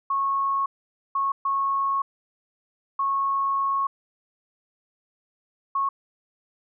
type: tone bursts at uneven times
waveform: sine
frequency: 1098 Hz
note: C#6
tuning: 17 cents flat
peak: -21 dBFS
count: 5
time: 0.1-0.66 / 1.15-1.32 / 1.45-2.02 / 2.99-3.87 / 5.75-5.89 s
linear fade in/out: 5 ms
effects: none